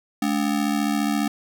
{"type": "ring-modulated tone", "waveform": "square", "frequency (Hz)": 250.6, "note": "B3", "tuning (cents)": 25, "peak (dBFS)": -18, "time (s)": [0.22, 1.28], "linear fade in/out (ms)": 2, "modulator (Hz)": 37.3, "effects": []}